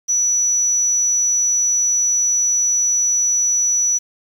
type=tone; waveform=sine; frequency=5910 Hz; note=F#8; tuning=3 cents flat; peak=-14 dBFS; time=0.08-3.99 s; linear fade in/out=20 ms; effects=7-bit